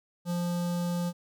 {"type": "tone with notch filter", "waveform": "square", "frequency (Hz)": 174.61, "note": "F3", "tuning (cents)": 0, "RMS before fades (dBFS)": -30, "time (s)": [0.25, 1.13], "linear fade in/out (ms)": 50, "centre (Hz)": 2100, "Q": 1, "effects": []}